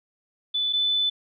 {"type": "tone pair in turn", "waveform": "sine", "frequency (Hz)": [3487, 3503], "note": ["A7", "A7"], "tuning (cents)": [-16, -8], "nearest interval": "unison", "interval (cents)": 8, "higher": "second", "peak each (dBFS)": [-22, -20], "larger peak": "second", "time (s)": [[0.54, 0.73], [0.73, 1.1]], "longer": "second", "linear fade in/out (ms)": 10, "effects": []}